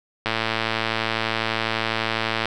click train, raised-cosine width 0.3 ms, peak -6 dBFS, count 247, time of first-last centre 0.26-2.456 s, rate 112 Hz, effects none

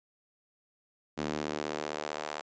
sawtooth tone with high-pass filter sweep, 75.5 Hz, D2, 48 cents sharp, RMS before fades -36 dBFS, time 1.17-2.42 s, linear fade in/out 20 ms, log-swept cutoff 240 to 720 Hz, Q 1.2, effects resampled to 16000 Hz

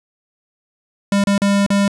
square tone with dropouts, 200 Hz, G3, 35 cents sharp, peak -13 dBFS, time 1.12-1.88 s, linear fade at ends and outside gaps 2 ms, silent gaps 1.239-1.271 / 1.38-1.418 / 1.664-1.703 s, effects resampled to 24000 Hz

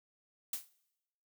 blue noise with exponential decay, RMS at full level -33 dBFS, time 0.53-0.69 s, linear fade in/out 2 ms, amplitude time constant 34 ms, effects noise-tail reverb RT60 0.9 s tail -22 dB re dry

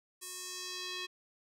square tone with band-pass filter sweep, 365.3 Hz, F#4, 22 cents flat, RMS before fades -42 dBFS, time 0.21-1.07 s, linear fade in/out 20 ms, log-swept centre 9500 to 3300 Hz, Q 1.6, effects none

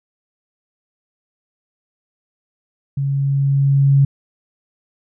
sine tone with level ramp, 138.59 Hz, C#3, in tune, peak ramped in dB -17 to -8 dBFS, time 2.97-4.05 s, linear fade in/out 5 ms, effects none

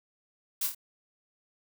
blue noise with echo, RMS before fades -30 dBFS, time 0.61-0.67 s, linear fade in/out 5 ms, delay 26 ms, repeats 3, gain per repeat -5 dB, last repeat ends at 0.748 s, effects none

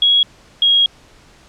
sine tone pair in turn, 3322 / 3284 Hz, G#7 / G#7, 0 / -20 cents, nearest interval unison, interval 20 cents, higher first, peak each -9 dBFS, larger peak neither, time 0.02-0.23 / 0.62-0.86 s, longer second, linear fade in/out 2 ms, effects pink hiss -47 dBFS RMS until 1.48 s + low-pass 7000 Hz 12 dB/octave

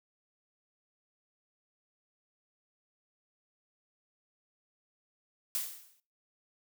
blue noise with exponential decay, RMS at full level -31 dBFS, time 5.55-6 s, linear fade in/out 0 ms, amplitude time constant 96 ms, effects noise-tail reverb RT60 0.3 s tail -18 dB re dry

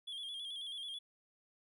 triangle tone with vibrato, 3313 Hz, G#7, 5 cents flat, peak -40 dBFS, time 0.07-0.99 s, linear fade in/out 10 ms, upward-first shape square, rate 9.2 Hz, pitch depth 52 cents each way, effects none

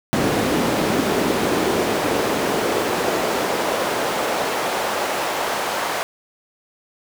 brown noise with high-pass filter sweep, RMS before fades -21 dBFS, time 0.13-6.03 s, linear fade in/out 0 ms, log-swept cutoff 260 to 750 Hz, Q 1.1, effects none

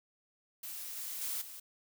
blue noise with level steps, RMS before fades -43 / -41 / -37 / -48 dBFS, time 0.63-1.6 s, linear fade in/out 5 ms, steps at 0.96 / 1.21 / 1.41 s, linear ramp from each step 10 ms, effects none

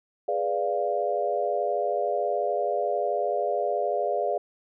sine chord, G# diminished seventh, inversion none, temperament equal, 415.3 / 493.9 / 587.3 / 698.5 Hz, G#4 / B4 / D5 / F5, 0 / 0 / 0 / 0 cents, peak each -30 / -31 / -28 / -28 dBFS, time 0.28-4.38 s, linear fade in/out 5 ms, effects none

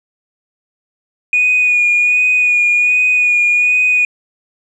sine tone with vibrato, 2462 Hz, D#7, 19 cents flat, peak -8 dBFS, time 1.33-4.05 s, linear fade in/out 2 ms, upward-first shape sine, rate 1.3 Hz, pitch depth 23 cents each way, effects tanh soft clip ceiling -5 dBFS

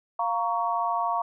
sine chord, Bb minor, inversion second, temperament just, 699.2 / 932.3 / 1118.8 Hz, F5 / Bb5 / Db6, +2 / 0 / +16 cents, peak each -28 dBFS, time 0.19-1.22 s, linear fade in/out 5 ms, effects none

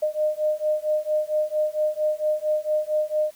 sine beating tone pair, 609 / 613.4 Hz, D#5 / D#5, -37 / -25 cents, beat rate 4.4 Hz, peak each -24 / -24 dBFS, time 0.02-3.31 s, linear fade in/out 10 ms, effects white hiss -54 dBFS RMS until 3.35 s

